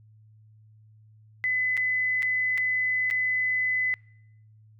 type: tone with dropouts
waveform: sine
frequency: 2013 Hz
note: B6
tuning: 33 cents sharp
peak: -23 dBFS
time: 1.44-3.94 s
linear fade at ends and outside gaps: 0 ms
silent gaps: 1.769-1.775 / 2.223-2.229 / 2.576-2.58 / 3.102-3.11 s
effects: noise-tail reverb RT60 0.8 s tail -26 dB re dry + added 108 Hz sine -52 dBFS peak until 4.79 s